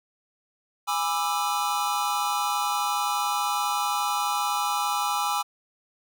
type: chord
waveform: square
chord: E dominant seventh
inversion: first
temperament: just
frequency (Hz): 824.1 / 988.9 / 1186.7 / 1318.5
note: G#5 / B5 / D6 / E6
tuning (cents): -14 / +2 / +18 / 0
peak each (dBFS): -29 / -31 / -31 / -31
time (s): 0.87-5.43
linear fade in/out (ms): 20
effects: none